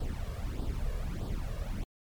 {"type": "noise with flanger", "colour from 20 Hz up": "brown", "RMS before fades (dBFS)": -34, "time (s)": [0, 1.84], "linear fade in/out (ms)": 5, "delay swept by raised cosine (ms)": [0.22, 1.82], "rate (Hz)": 1.6, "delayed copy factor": 0.7, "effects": ["MP3 96 kbps"]}